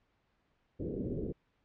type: low-pass noise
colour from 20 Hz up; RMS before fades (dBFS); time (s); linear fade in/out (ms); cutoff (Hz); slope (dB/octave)
white; -37; 0.79-1.33; 20; 470; 48
effects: pink hiss -75 dBFS RMS until 1.64 s + low-pass 3000 Hz 12 dB/octave